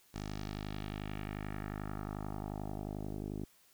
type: tone with low-pass filter sweep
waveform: 10% pulse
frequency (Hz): 51.3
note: G#1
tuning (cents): -21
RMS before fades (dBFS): -41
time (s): 0.14-3.45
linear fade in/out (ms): 5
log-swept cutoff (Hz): 6500 to 390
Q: 1.8
effects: white hiss -66 dBFS RMS until 3.73 s